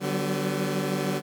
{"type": "chord", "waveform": "20% pulse", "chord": "G major seventh", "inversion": "second", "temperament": "equal with one note detuned", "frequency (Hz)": [146.83, 185, 191.41, 246.9], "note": ["D3", "F#3", "G3", "B3"], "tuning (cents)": [0, 0, -41, 0], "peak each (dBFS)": [-25, -29, -24, -29], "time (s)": [0, 1.22], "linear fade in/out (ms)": 50, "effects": []}